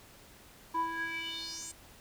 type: tone with band-pass filter sweep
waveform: square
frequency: 329.6 Hz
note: E4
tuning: in tune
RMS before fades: -37 dBFS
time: 0.74-1.72 s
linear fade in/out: 10 ms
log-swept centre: 870 to 8200 Hz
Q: 5.5
effects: pink hiss -56 dBFS RMS until 2 s